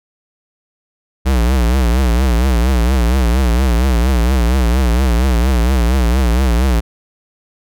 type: tone with vibrato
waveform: square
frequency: 61.74 Hz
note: B1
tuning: in tune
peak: -11 dBFS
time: 1.25-6.81 s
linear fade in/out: 20 ms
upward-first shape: triangle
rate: 4.3 Hz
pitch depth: 180 cents each way
effects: none